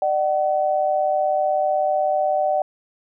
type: tone pair together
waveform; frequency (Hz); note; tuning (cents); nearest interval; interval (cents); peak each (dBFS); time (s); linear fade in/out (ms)
sine; 600 / 756; D5 / F#5; +37 / +37; major third; 400; -20; 0.02-2.62; 2
effects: none